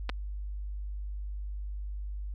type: clicks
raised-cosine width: 0.3 ms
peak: -18 dBFS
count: 2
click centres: 0.093 / 0.097 s
effects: added 50 Hz sine -34 dBFS peak until 2.34 s